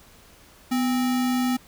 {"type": "tone with sample-and-hold", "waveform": "sine", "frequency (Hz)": 249.5, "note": "B3", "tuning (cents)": 18, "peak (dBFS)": -20, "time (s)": [0.71, 1.57], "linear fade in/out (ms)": 10, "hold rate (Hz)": 1050, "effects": ["pink hiss -52 dBFS RMS until 1.67 s"]}